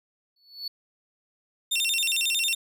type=tone with exponential growth; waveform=triangle; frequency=4435 Hz; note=C#8; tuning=in tune; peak=-27 dBFS; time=0.36-0.68 s; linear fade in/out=5 ms; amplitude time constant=68 ms
type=tone with vibrato; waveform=sawtooth; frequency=3142 Hz; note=G7; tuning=3 cents sharp; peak=-20 dBFS; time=1.71-2.55 s; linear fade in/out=10 ms; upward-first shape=square; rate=11 Hz; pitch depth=250 cents each way
effects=none